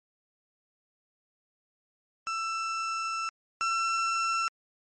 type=tone pair in turn; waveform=35% pulse; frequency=1332 / 1344.4 Hz; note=E6 / E6; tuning=+18 / +34 cents; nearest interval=unison; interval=16 cents; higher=second; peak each=-28 / -24 dBFS; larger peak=second; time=2.27-3.29 / 3.61-4.48 s; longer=first; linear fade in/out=0 ms; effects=MP3 32 kbps